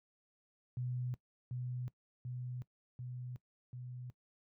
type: tone with echo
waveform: sine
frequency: 124.6 Hz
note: B2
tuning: 16 cents sharp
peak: -35 dBFS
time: 0.77-1.14 s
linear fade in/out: 0 ms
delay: 740 ms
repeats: 4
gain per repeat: -2 dB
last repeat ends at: 4.1 s
effects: noise-tail reverb RT60 0.1 s tail -19 dB re dry + high-pass 80 Hz 12 dB/octave